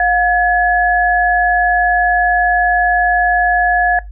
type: tone pair together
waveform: sine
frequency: 714.8 / 1700 Hz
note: F5 / G#6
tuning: +40 / +40 cents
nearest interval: octave + minor third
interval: 1500 cents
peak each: -13 dBFS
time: 0-3.99 s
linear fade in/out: 2 ms
effects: noise-tail reverb RT60 0.2 s tail -22 dB re dry + added 50 Hz sine -28 dBFS peak until 4.11 s